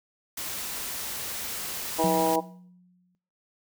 white noise, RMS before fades -34 dBFS, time 0.37-2.36 s, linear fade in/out 5 ms
harmonic tone, 161.4 Hz, E3, 36 cents flat, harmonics 2 / 3 / 4 / 5 / 6, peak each -28 / -28 / -28 / -28 / -28 dBFS, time 1.98-2.41 s, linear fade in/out 20 ms
sine tone with exponential decay, 179.9 Hz, F#3, 48 cents flat, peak -24 dBFS, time 2.04-3.15 s, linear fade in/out 0 ms, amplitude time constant 240 ms
effects noise-tail reverb RT60 0.5 s tail -18 dB re dry

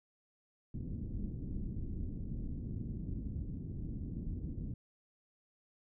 pink low-pass noise, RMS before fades -40 dBFS, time 0.74-4.74 s, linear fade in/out 5 ms, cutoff 270 Hz, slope 24 dB/octave, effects none

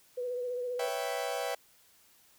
sine tone with vibrato, 493.9 Hz, B4, in tune, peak -32 dBFS, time 0.17-0.89 s, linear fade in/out 10 ms, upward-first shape sine, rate 15 Hz, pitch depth 31 cents each way
40% pulse chord, C# half-diminished seventh, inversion third, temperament equal, 493.9 / 554.4 / 659.3 / 784 Hz, B4 / C#5 / E5 / G5, 0 / 0 / 0 / 0 cents, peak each -37 dBFS, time 0.79-1.55 s, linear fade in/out 5 ms
effects white hiss -63 dBFS RMS until 2.38 s

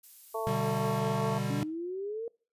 violet noise, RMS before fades -49 dBFS, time 0.03-1 s, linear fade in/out 10 ms
harmonic tone, 222.8 Hz, A3, 22 cents sharp, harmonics 2 / 3 / 4 / 5, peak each -34 / -36 / -37 / -38 dBFS, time 0.34-1.39 s, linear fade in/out 10 ms
square chord, G major, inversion first, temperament equal, 123.47 / 146.83 / 196 Hz, B2 / D3 / G3, 0 / 0 / 0 cents, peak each -35 dBFS, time 0.47-1.63 s, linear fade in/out 0 ms
sine exponential sweep, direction up, 277.2 to 470.1 Hz, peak -33 dBFS, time 1.5-2.28 s, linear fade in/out 2 ms
effects noise-tail reverb RT60 0.4 s tail -25 dB re dry + resampled to 32000 Hz

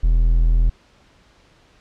triangle tone, 41.2 Hz, E1, in tune, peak -10 dBFS, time 0.03-0.7 s, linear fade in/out 10 ms, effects pink hiss -54 dBFS RMS until 1.8 s + low-pass 5000 Hz 12 dB/octave

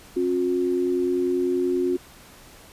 sine tone pair together, 269.3 / 359.5 Hz, C#4 / F#4, -50 / -50 cents, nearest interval perfect fourth, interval 500 cents, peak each -26 / -21 dBFS, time 0.16-1.97 s, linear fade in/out 10 ms, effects pink hiss -48 dBFS RMS until 2.72 s + resampled to 32000 Hz

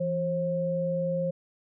sine tone pair together, 168.6 / 535.3 Hz, E3 / C5, +39 / +39 cents, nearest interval octave + minor sixth, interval 2000 cents, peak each -30 / -27 dBFS, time 0-1.31 s, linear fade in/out 10 ms, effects none

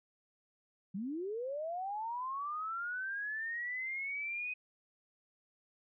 sine linear sweep, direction up, 178.5 to 2515 Hz, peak -36 dBFS, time 0.94-4.54 s, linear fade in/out 10 ms, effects none

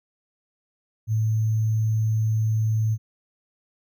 sine tone with sample-and-hold, 109.9 Hz, A2, 2 cents flat, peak -19 dBFS, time 1.07-2.98 s, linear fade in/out 50 ms, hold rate 6300 Hz, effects none

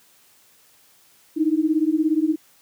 sine beating tone pair, 304.6 / 321.6 Hz, D#4 / E4, -37 / -43 cents, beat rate 17 Hz, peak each -20 dBFS, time 1.36-2.36 s, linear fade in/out 20 ms, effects white hiss -56 dBFS RMS until 2.61 s + high-pass 80 Hz 12 dB/octave

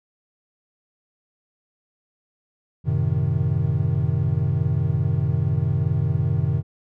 triangle chord, F# diminished seventh, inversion none, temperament equal, 92.5 / 110 / 130.81 / 155.56 Hz, F#2 / A2 / C3 / Eb3, 0 / 0 / 0 / 0 cents, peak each -23 / -24 / -21 / -22 dBFS, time 2.84-6.63 s, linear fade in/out 50 ms, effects none

